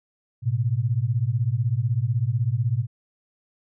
sine beating tone pair, 110 / 126 Hz, A2 / B2, 0 / +35 cents, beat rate 16 Hz, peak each -23 dBFS, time 0.42-2.87 s, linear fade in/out 50 ms, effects none

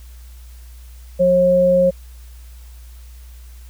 sine tone pair together, 179.69 / 540 Hz, F3 / C#5, +50 / -45 cents, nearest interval octave + perfect fifth, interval 1905 cents, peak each -20 / -11 dBFS, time 1.19-1.91 s, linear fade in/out 20 ms, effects added 60 Hz sine -36 dBFS peak until 3.69 s + white hiss -51 dBFS RMS until 3.69 s

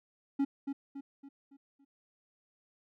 triangle tone with echo, 277.2 Hz, C#4, in tune, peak -24 dBFS, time 0.39-0.45 s, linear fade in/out 10 ms, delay 280 ms, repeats 5, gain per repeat -7 dB, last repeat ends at 1.85 s, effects none

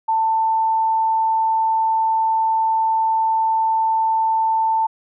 sine tone, 890 Hz, A5, 20 cents sharp, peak -15 dBFS, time 0.08-4.87 s, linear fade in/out 10 ms, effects none

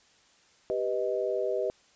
sine chord, G augmented, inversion none, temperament equal with one note detuned, 392 / 493.9 / 625.1 Hz, G4 / B4 / D#5, 0 / 0 / +8 cents, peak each -31 dBFS, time 0.7-1.7 s, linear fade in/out 0 ms, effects white hiss -62 dBFS RMS until 1.95 s + resampled to 16000 Hz

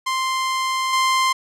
sawtooth tone with level steps, 1046.5 Hz, C6, in tune, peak -16 / -12 dBFS, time 0.06-1.33 s, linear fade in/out 10 ms, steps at 0.93 s, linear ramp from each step 2 ms, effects low-pass 9000 Hz 12 dB/octave

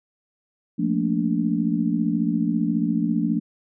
sine chord, Bb major seventh, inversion second, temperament just, 174.81 / 218.5 / 233.1 / 291.4 Hz, F3 / A3 / Bb3 / D4, +2 / -12 / 0 / -13 cents, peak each -25 dBFS, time 0.78-3.4 s, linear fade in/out 20 ms, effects none

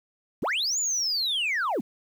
sine linear two-way sweep, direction up then down, 66.5 to 7120 to 164.2 Hz, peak -22 dBFS, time 0.42-1.81 s, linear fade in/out 10 ms, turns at 0.79 s, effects tanh soft clip ceiling -22 dBFS + 9-bit

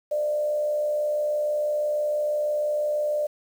sine tone with frequency modulation, 597 Hz, D5, 28 cents sharp, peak -22 dBFS, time 0.11-3.27 s, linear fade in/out 10 ms, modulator 66.1 Hz, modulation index 0.31, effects 8-bit

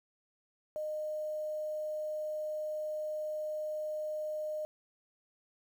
sine tone, 613 Hz, D#5, 26 cents flat, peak -34 dBFS, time 0.76-4.65 s, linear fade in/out 0 ms, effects 10-bit

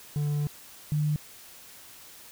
triangle / sine tone pair in turn, 147 / 150.09 Hz, D3 / D3, +2 / +38 cents, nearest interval unison, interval 36 cents, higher second, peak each -23 / -23 dBFS, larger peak neither, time 0.16-0.47 / 0.92-1.16 s, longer first, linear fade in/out 0 ms, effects white hiss -49 dBFS RMS until 2.31 s

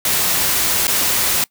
white noise with dropouts, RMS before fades -17 dBFS, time 0.05-1.44 s, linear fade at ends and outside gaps 2 ms, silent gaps 0.87-0.879 s, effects noise-tail reverb RT60 0.1 s tail -23 dB re dry

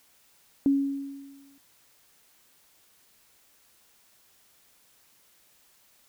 sine tone with exponential decay, 277.2 Hz, C#4, in tune, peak -17 dBFS, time 0.66-1.58 s, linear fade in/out 1 ms, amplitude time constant 200 ms, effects white hiss -62 dBFS RMS until 6.08 s

